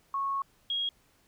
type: tone pair in turn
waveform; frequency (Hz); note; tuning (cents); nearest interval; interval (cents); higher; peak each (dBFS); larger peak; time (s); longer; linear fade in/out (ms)
sine; 1100 / 3282; C#6 / G#7; -14 / -21; octave + perfect fifth; 1893; second; -28; neither; 0.14-0.42 / 0.7-0.89; first; 2
effects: pink hiss -66 dBFS RMS until 1.27 s